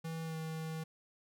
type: tone with pitch glide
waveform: square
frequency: 162.6 to 159.9 Hz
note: E3 to D#3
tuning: -23 to +48 cents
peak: -39 dBFS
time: 0.04-0.84 s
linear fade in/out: 10 ms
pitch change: -29 cents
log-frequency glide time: 0.24-0.36 s
effects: none